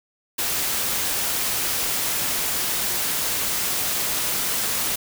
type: noise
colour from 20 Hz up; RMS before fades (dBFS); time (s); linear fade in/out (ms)
white; -24; 0.38-4.96; 10
effects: none